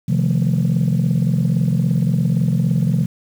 sine chord, F dominant seventh, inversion second, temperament just, 130.96 / 157.15 / 174.61 / 218.3 Hz, C3 / Eb3 / F3 / A3, +2 / +18 / 0 / -13 cents, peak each -17 / -19 / -17 / -22 dBFS, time 0.08-3.06 s, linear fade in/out 10 ms, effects tanh soft clip ceiling -9 dBFS + 7-bit

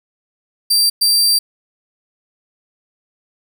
sawtooth tone bursts at uneven times, 4699 Hz, D8, in tune, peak -8 dBFS, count 2, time 0.7-0.9 / 1.01-1.39 s, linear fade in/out 10 ms, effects none

